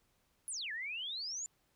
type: exponential two-way sweep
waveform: sine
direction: down then up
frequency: 11000 to 1688 to 7230 Hz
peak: -38 dBFS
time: 0.48-1.46 s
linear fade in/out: 0 ms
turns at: 0.72 s
effects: pink hiss -75 dBFS RMS until 1.75 s